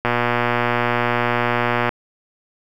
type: click train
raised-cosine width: 0.5 ms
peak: -3 dBFS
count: 222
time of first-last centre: 0.05-1.892 s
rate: 120 Hz
effects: 7-bit